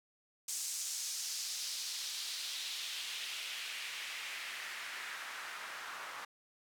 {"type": "noise with band-pass filter sweep", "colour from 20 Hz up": "white", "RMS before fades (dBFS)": -42, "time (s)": [0.48, 6.25], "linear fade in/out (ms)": 5, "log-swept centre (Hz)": [7100, 1200], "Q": 1.7, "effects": []}